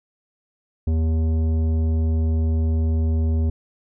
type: tone with tanh clipping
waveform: sine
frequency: 80.1 Hz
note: E2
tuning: 49 cents flat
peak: -19 dBFS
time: 0.87-3.5 s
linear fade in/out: 5 ms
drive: 12 dB
effects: none